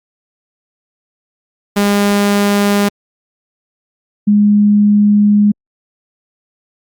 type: tone pair in turn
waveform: sawtooth / sine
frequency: 203 / 206.9 Hz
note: G#3 / G#3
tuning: -39 / -6 cents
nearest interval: unison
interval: 33 cents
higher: second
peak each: -6 dBFS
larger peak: neither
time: 1.76-2.89 / 4.27-5.52 s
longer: second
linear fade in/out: 10 ms
effects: Opus 48 kbps